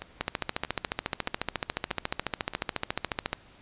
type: two click trains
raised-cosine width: 0.3 ms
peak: -11 / -20 dBFS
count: 45 / 5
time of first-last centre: 0.21-3.331 / 0.02-2.536 s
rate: 14.1 / 1.59 Hz
effects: pink hiss -55 dBFS RMS until 3.61 s + resampled to 8000 Hz